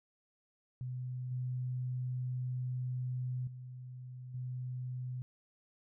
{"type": "tone with level steps", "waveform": "sine", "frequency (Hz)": 126.2, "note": "B2", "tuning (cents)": 38, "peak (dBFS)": [-37, -34, -44, -37], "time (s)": [0.81, 5.22], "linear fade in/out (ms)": 0, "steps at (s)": [1.31, 3.47, 4.34], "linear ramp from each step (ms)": 5, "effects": []}